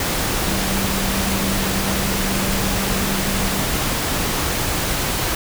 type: tone in noise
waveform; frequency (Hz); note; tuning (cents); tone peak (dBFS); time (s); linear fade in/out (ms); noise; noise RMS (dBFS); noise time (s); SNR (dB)
sine; 194; G3; -18; -24; 0.48-3.62; 2; pink; -21; 0-5.35; -6
effects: none